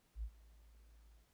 sine tone with ADSR envelope, 54.9 Hz, A1, 3 cents flat, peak -37 dBFS, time 0.15-1.28 s, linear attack 78 ms, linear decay 68 ms, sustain -23 dB, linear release 130 ms, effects tanh soft clip ceiling -33 dBFS + pink hiss -75 dBFS RMS until 1.33 s

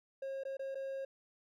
triangle tone with dropouts, 540 Hz, C#5, 45 cents flat, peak -36 dBFS, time 0.22-1.05 s, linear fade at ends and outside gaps 5 ms, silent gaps 0.436-0.451 / 0.57-0.593 / 0.747-0.753 s, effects none

